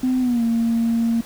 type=tone with pitch glide; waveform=sine; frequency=255.7 to 230.4 Hz; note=C4 to A#3; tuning=-40 to -20 cents; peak=-15 dBFS; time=0.03-1.21 s; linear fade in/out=5 ms; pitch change=-180 cents; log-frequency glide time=0.2-0.43 s; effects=tanh soft clip ceiling -13 dBFS + pink hiss -41 dBFS RMS until 1.25 s